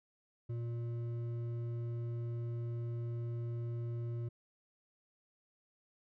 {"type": "tone with hard clipping", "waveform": "triangle", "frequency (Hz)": 117.8, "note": "A#2", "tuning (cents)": 19, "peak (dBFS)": -38, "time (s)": [0.49, 4.29], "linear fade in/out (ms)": 10, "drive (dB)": 11, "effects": []}